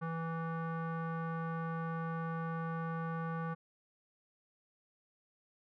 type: tone with low-pass filter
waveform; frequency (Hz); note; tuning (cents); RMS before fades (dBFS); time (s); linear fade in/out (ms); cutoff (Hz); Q
square; 164.4; E3; -4; -38; 0.01-3.55; 20; 1300; 4.1
effects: none